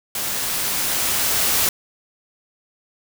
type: noise with level ramp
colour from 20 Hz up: white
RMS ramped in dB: -25 to -18 dBFS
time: 0.15-1.69 s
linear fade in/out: 2 ms
effects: none